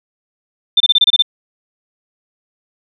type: tone bursts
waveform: sine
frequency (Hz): 3569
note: A7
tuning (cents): +24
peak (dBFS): -6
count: 8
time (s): 0.77-1.223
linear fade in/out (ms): 5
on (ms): 33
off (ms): 27
effects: none